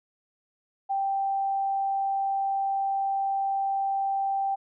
sine tone, 784 Hz, G5, in tune, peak -24 dBFS, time 0.89-4.56 s, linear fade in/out 20 ms, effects none

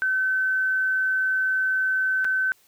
sine tone with dropouts, 1528 Hz, G6, 45 cents flat, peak -20 dBFS, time 0.02-2.52 s, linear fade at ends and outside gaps 0 ms, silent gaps 2.245-2.25 s, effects white hiss -60 dBFS RMS until 2.67 s

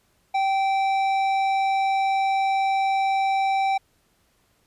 square tone with low-pass filter, 777 Hz, G5, 16 cents flat, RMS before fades -22 dBFS, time 0.34-3.78 s, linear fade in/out 10 ms, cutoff 3200 Hz, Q 0.65, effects pink hiss -65 dBFS RMS until 4.66 s + resampled to 32000 Hz

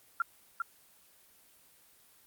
sine tone with echo, 1374 Hz, F6, 29 cents flat, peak -26 dBFS, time 0.2-0.22 s, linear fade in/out 2 ms, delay 400 ms, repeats 1, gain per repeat -4 dB, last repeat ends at 0.62 s, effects white hiss -62 dBFS RMS until 2.26 s + Opus 24 kbps

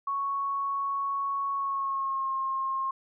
sine tone with pitch glide, 1108.7 to 1069.7 Hz, C#6 to C6, 0 to +38 cents, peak -27 dBFS, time 0.07-2.91 s, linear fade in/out 5 ms, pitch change -62 cents, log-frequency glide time 1.54-2.33 s, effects none

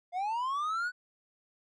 triangle linear sweep, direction up, 691 to 1500 Hz, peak -28 dBFS, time 0.12-0.92 s, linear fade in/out 50 ms, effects resampled to 22050 Hz

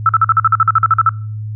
sine tone bursts, 1319 Hz, E6, 1 cent sharp, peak -6 dBFS, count 14, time 0.06-1.092 s, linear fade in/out 2 ms, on 31 ms, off 46 ms, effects noise-tail reverb RT60 0.5 s tail -24 dB re dry + added 107 Hz sine -21 dBFS peak until 1.55 s

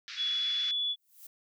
white band-pass noise, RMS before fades -43 dBFS, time 0.08-0.71 s, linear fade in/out 0 ms, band 1400 to 5200 Hz, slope 48 dB/octave
sine tone with pitch glide, 3395 to 3427 Hz, G#7 to A7, +37 to -46 cents, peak -28 dBFS, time 0.16-0.96 s, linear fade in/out 50 ms, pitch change +17 cents, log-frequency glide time 0.29-0.62 s
violet noise with exponential growth, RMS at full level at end -45 dBFS, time 0.94-1.27 s, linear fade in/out 5 ms, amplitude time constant 70 ms
effects none

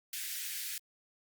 white high-pass noise, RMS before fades -39 dBFS, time 0.13-0.78 s, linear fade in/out 2 ms, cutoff 1600 Hz, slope 48 dB/octave, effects Opus 48 kbps

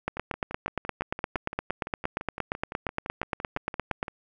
two click trains, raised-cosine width 0.5 ms, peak -12 / -20 dBFS, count 35 / 24, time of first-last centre 0.08-4.029 / 0.17-4.082 s, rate 8.61 / 5.88 Hz, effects none

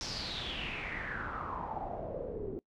pink noise with low-pass filter sweep, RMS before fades -39 dBFS, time 0.01-2.59 s, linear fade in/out 0 ms, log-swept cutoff 5500 to 350 Hz, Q 6.7, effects noise-tail reverb RT60 0.1 s tail -23 dB re dry

